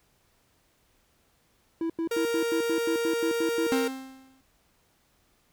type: tone bursts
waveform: triangle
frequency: 329.6 Hz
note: E4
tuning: in tune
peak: -24 dBFS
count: 11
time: 1.81-3.668 s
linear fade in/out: 2 ms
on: 88 ms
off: 89 ms
type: tone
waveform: 45% pulse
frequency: 466.2 Hz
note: A#4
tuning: in tune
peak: -26 dBFS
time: 2.11-3.88 s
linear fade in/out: 5 ms
type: tone with exponential decay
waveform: 45% pulse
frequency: 264.3 Hz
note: C4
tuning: 18 cents sharp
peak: -22 dBFS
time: 3.72-4.41 s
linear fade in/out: 1 ms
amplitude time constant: 150 ms
effects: pink hiss -67 dBFS RMS until 5.52 s